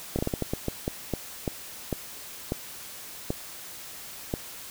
slowing click train, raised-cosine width 2 ms, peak -13 dBFS, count 15, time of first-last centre 0.16-4.339 s, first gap 28 ms, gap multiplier 1.32, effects white hiss -42 dBFS RMS until 4.7 s

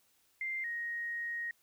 sine tone pair in turn, 2093 / 1875.5 Hz, C7 / A#6, 0 / +10 cents, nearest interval major second, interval 190 cents, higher first, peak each -34 / -35 dBFS, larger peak first, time 0.41-0.64 / 0.64-1.51 s, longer second, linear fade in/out 2 ms, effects white hiss -71 dBFS RMS until 1.62 s

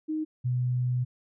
sine tone pair in turn, 311.1 / 124.71 Hz, D#4 / B2, 0 / +17 cents, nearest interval octave + major third, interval 1583 cents, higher first, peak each -27 / -24 dBFS, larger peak second, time 0.08-0.25 / 0.44-1.05 s, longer second, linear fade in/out 20 ms, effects none

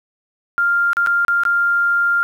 sine tone with dropouts, 1396.9 Hz, F6, in tune, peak -13 dBFS, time 0.58-2.23 s, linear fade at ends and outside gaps 0 ms, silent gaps 0.932-0.969 / 1.063-1.071 / 1.249-1.282 / 1.435-1.452 s, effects 8-bit

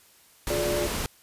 pink noise, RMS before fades -30 dBFS, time 0.47-1.06 s, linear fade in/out 0 ms
sine chord, D diminished, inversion first, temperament just, 352.4 / 422.9 / 587.3 Hz, F4 / Ab4 / D5, +16 / +31 / 0 cents, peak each -30 / -32 / -28 dBFS, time 0.5-0.87 s, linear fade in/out 2 ms
effects white hiss -57 dBFS RMS until 1.22 s + resampled to 32000 Hz

